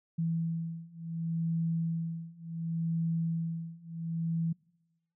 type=beating tone pair; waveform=sine; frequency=164.81 / 165.5 Hz; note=E3 / E3; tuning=0 / +7 cents; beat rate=0.69 Hz; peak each=-34 / -33 dBFS; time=0.18-4.53 s; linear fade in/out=10 ms; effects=noise-tail reverb RT60 1.0 s tail -26 dB re dry